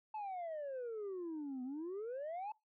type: exponential two-way sweep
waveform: sine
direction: down then up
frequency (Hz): 880 to 247.4 to 880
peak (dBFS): -38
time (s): 0.14-2.52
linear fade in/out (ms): 5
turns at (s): 1.63
effects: noise-tail reverb RT60 0.2 s tail -22 dB re dry + tanh soft clip ceiling -39 dBFS